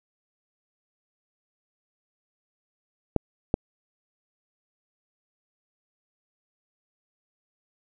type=clicks; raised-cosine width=2 ms; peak=-7 dBFS; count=2; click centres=3.163 / 3.541 s; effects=none